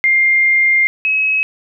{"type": "tone pair in turn", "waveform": "sine", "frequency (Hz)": [2110, 2562], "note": ["C7", "E7"], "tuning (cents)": [14, -50], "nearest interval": "minor third", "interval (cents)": 336, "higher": "second", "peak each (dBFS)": [-9, -12], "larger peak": "first", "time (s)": [[0.04, 0.87], [1.05, 1.43]], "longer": "first", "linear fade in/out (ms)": 0, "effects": []}